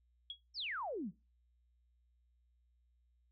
sine tone with exponential decay, 3322 Hz, G#7, in tune, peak -38 dBFS, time 0.3-0.4 s, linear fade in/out 2 ms, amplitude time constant 21 ms
sine exponential sweep, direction down, 5670 to 154.8 Hz, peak -38 dBFS, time 0.54-1.12 s, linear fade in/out 50 ms
effects noise-tail reverb RT60 0.3 s tail -23 dB re dry + added 60 Hz sine -70 dBFS peak until 3.31 s

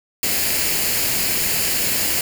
white noise with comb filter, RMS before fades -20 dBFS, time 0.23-2.21 s, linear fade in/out 2 ms, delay 0.42 ms, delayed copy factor +0.5, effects none

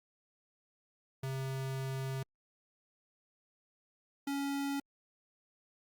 square tone pair in turn, 133.4 / 279.6 Hz, C3 / C#4, +34 / +15 cents, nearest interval octave + minor second, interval 1281 cents, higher second, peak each -36 / -34 dBFS, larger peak second, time 1.23-2.23 / 4.27-4.8 s, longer first, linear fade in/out 5 ms, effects Opus 48 kbps

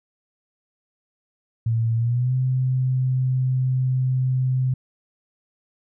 sine tone with pitch glide, 114.3 to 129.04 Hz, A#2 to C3, -34 to -24 cents, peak -18 dBFS, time 1.66-4.74 s, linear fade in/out 5 ms, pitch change +210 cents, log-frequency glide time 1.96-2.34 s, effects none

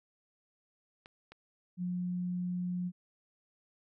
clicks, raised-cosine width 0.3 ms, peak -34 dBFS, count 2, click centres 1.059 / 1.32 s
sine tone, 179 Hz, F3, 43 cents sharp, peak -32 dBFS, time 1.77-2.92 s, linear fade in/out 50 ms
effects none

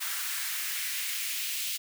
white noise with high-pass filter sweep, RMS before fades -33 dBFS, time 0-1.78 s, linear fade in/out 20 ms, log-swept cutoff 1400 to 2800 Hz, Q 1.8, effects none

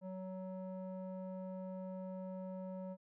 square tone with low-pass filter, 187 Hz, F#3, 19 cents sharp, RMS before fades -45 dBFS, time 0.01-2.97 s, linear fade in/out 50 ms, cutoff 710 Hz, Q 4.4, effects none

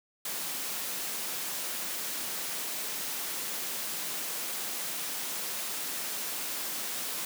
white high-pass noise, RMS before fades -35 dBFS, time 0.25-7.25 s, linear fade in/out 2 ms, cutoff 160 Hz, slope 24 dB/octave, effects none

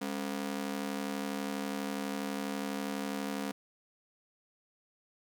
sawtooth ring-modulated tone, 239.5 Hz, A#3, 47 cents sharp, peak -27 dBFS, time 0.01-3.52 s, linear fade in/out 10 ms, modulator 36.1 Hz, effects none

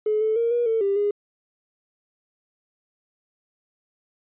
triangle tone with pitch steps, 427.4 / 436.7 / 464.8 / 478.7 / 449 / 396.8 / 410.5 Hz, G#4 / A4 / A#4 / A#4 / A4 / G4 / G#4, +50 / -13 / -5 / +46 / +35 / +21 / -20 cents, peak -15 dBFS, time 0.06-1.11 s, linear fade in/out 5 ms, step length 150 ms, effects tanh soft clip ceiling -17 dBFS + resampled to 8000 Hz

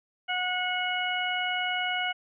harmonic tone, 730 Hz, F#5, 24 cents flat, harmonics 1 / 2 / 3 / 4, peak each -32 / -32 / -32 / -32 dBFS, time 0.28-2.13 s, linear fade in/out 20 ms, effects none

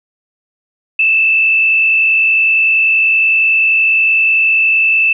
sine tone with frequency modulation, 2637 Hz, E7, in tune, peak -8 dBFS, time 0.99-5.13 s, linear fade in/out 5 ms, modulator 50.6 Hz, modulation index 0.89, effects none

